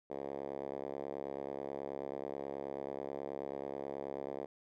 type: tone with band-pass filter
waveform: 5% pulse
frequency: 69.3 Hz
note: C#2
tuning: in tune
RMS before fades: -42 dBFS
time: 0.1-4.46 s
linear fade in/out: 5 ms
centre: 480 Hz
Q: 1.6
effects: none